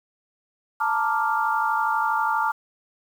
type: chord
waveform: sine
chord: Bb major seventh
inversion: third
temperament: equal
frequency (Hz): 880 / 932.3 / 1174.7 / 1396.9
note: A5 / Bb5 / D6 / F6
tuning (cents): 0 / 0 / 0 / 0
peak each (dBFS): -24 / -28 / -26 / -26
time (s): 0.8-2.52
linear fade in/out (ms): 10
effects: 8-bit